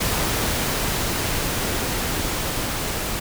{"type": "noise with level ramp", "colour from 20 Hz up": "pink", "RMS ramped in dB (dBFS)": [-22, -26], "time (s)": [0, 3.2], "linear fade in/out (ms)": 10, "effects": []}